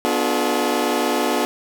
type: chord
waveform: 20% pulse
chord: B diminished seventh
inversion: none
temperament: just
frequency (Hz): 246.9 / 296.3 / 355.6 / 426.7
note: B3 / D4 / F4 / Ab4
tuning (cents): 0 / +15 / +31 / +47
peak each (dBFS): -19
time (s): 0.05-1.45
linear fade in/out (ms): 0
effects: none